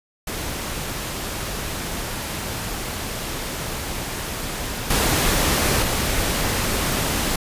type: noise with level steps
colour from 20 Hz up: pink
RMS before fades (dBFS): -28 / -19 / -22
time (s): 0.27-7.36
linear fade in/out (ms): 5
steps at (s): 4.9 / 5.82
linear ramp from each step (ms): 5
effects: resampled to 32000 Hz